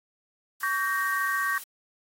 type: noise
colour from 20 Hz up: blue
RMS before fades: -40 dBFS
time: 0.6-1.64 s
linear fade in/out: 5 ms
type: chord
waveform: sine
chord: G diminished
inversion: second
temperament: equal with one note detuned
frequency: 1130.1 / 1568 / 1864.7 Hz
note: Db6 / G6 / Bb6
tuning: +33 / 0 / 0 cents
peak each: -29 dBFS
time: 0.63-1.58 s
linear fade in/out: 2 ms
effects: AAC 48 kbps